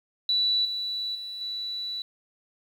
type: tone with level steps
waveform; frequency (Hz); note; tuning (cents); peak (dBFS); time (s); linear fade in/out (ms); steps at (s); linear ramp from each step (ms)
sine; 3951; B7; 0; -21 / -28 / -34 / -30; 0.29-2.02; 2; 0.65 / 1.15 / 1.41; 2
effects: 9-bit